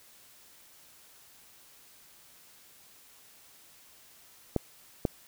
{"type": "clicks", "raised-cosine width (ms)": 2, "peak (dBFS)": -12, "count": 2, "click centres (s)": [4.563, 5.052], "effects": ["white hiss -57 dBFS RMS until 5.27 s"]}